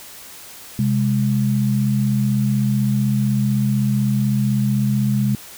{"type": "tone pair together", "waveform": "sine", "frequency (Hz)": [129.69, 205.6], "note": ["C3", "G#3"], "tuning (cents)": [-15, -17], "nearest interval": "minor sixth", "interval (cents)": 798, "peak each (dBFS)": -18, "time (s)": [0.79, 5.35], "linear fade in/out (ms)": 2, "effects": ["white hiss -39 dBFS RMS until 5.57 s"]}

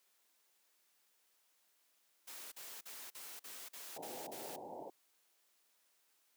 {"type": "noise bursts", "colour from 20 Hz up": "white", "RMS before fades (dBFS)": -50, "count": 8, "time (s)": [2.27, 4.564], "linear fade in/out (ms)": 10, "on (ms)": 250, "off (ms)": 42}
{"type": "low-pass noise", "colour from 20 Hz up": "white", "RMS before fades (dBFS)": -47, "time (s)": [3.96, 4.9], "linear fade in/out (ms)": 5, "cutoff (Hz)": 900, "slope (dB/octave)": 96}
{"effects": ["white hiss -75 dBFS RMS until 6.36 s", "high-pass 300 Hz 12 dB/octave"]}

